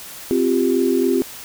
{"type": "chord", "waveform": "sine", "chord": "C suspended fourth", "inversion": "none", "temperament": "just", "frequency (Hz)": [261.6, 348.8, 392.4], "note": ["C4", "F4", "G4"], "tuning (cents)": [0, -2, 2], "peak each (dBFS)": -19, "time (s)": [0.31, 1.22], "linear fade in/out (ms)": 0, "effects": ["white hiss -36 dBFS RMS until 1.44 s"]}